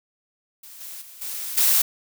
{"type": "noise with level steps", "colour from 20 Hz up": "blue", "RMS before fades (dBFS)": [-43, -37, -44, -31, -18], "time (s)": [0.63, 1.82], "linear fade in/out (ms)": 5, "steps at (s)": [0.8, 1.01, 1.21, 1.57], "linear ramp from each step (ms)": 10, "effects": []}